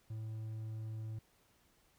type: tone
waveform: triangle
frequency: 110 Hz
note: A2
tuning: in tune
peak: -38 dBFS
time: 0.1-1.19 s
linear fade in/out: 5 ms
effects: pink hiss -71 dBFS RMS until 1.98 s